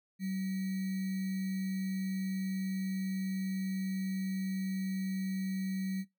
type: tone with sample-and-hold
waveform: sine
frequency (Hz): 190.1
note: F#3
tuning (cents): +47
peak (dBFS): -32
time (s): 0.19-6.05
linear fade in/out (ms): 50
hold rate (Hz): 2100
effects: noise-tail reverb RT60 0.2 s tail -22 dB re dry